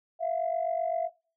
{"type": "tone pair together", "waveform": "sine", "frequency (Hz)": [659.3, 707.1], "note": ["E5", "F5"], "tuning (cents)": [0, 21], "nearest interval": "minor second", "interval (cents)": 121, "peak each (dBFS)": [-27, -30], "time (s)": [0.19, 1.1], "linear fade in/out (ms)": 50, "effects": ["noise-tail reverb RT60 0.4 s tail -24 dB re dry", "tanh soft clip ceiling -20 dBFS"]}